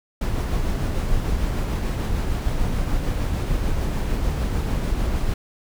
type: noise with tremolo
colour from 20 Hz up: brown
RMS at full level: -21 dBFS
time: 0.21-5.34 s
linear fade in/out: 5 ms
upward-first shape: triangle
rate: 6.7 Hz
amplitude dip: 30%
effects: none